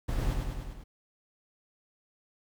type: noise with echo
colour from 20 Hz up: brown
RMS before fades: -30 dBFS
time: 0.08-0.34 s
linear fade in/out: 10 ms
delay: 100 ms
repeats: 5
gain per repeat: -3 dB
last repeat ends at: 0.84 s
effects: none